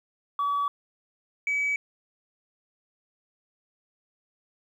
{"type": "tone pair in turn", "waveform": "sine", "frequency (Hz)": [1141, 2282], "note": ["C#6", "C#7"], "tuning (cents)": [50, 50], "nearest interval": "octave", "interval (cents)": 1200, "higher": "second", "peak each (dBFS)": -22, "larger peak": "neither", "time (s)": [[0.39, 0.68], [1.47, 1.76]], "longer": "neither", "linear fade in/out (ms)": 2, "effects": ["tanh soft clip ceiling -21 dBFS", "10-bit"]}